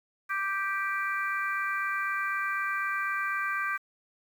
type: harmonic tone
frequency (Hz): 392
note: G4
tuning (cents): 0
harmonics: 3 / 4 / 5 / 6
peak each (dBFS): -32 / -31 / -37 / -37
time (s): 0.29-3.78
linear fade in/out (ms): 20
effects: 9-bit